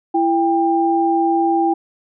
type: tone pair together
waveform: sine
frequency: 334.3 / 795.1 Hz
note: E4 / G5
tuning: +24 / +24 cents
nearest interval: octave + minor third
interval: 1500 cents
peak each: -16 dBFS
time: 0.14-1.74 s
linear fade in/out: 10 ms
effects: none